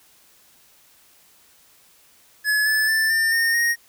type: tone with pitch steps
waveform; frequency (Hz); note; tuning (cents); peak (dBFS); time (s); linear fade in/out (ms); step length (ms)
square; 1703 / 1734.8 / 1767.1 / 1800.1 / 1833.7 / 1867.9; G#6 / A6 / A6 / A6 / A#6 / A#6; +43 / -25 / +7 / +39 / -29 / +3; -18; 2.44-3.76; 50; 220
effects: white hiss -55 dBFS RMS until 3.88 s